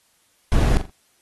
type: noise with echo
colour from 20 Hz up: brown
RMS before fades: -17 dBFS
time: 0.52-0.77 s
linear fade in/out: 0 ms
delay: 42 ms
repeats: 3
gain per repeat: -10 dB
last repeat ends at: 0.896 s
effects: white hiss -62 dBFS RMS until 1.21 s + AAC 32 kbps